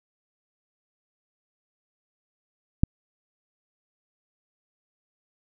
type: click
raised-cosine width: 5 ms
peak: -5 dBFS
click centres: 2.835 s
effects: none